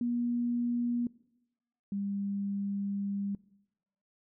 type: tone pair in turn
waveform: sine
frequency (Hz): 240 / 199.82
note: B3 / G3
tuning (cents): -49 / +33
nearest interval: minor third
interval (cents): 318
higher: first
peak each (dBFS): -28 / -31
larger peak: first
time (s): 0.01-1.07 / 1.92-3.35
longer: second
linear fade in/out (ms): 2
effects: noise-tail reverb RT60 0.9 s tail -21 dB re dry